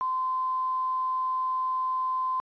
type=tone with quantisation; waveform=sine; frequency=1032 Hz; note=C6; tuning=24 cents flat; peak=-25 dBFS; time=0.01-2.4 s; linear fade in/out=0 ms; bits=9; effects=resampled to 11025 Hz